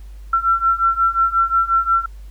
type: beating tone pair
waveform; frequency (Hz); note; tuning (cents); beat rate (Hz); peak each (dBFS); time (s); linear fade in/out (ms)
sine; 1349 / 1354.6; E6 / E6; +40 / +47; 5.6; -18 / -16; 0.33-2.06; 5
effects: added 50 Hz sine -33 dBFS peak until 2.3 s + pink hiss -55 dBFS RMS until 2.3 s